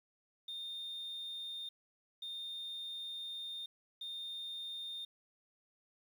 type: tone bursts at uneven times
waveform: sine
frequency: 3643 Hz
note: A#7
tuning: 41 cents flat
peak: -39 dBFS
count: 3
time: 0.48-1.69 / 2.22-3.66 / 4.01-5.05 s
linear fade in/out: 5 ms
effects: tanh soft clip ceiling -39 dBFS + 11-bit